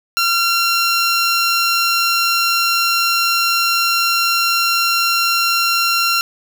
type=tone; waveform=15% pulse; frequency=1372 Hz; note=F6; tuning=31 cents flat; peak=-7 dBFS; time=0.17-6.21 s; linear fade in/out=0 ms; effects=none